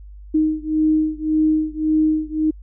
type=beating tone pair; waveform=sine; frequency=310.1 / 311.9 Hz; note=D#4 / D#4; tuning=-6 / +4 cents; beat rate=1.8 Hz; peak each=-18 / -19 dBFS; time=0.34-2.51 s; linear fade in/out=10 ms; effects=added 50 Hz sine -36 dBFS peak until 2.62 s